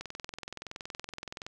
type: click train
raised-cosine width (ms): 0.2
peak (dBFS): -22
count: 32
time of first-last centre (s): 0.01-1.465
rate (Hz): 21.3
effects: none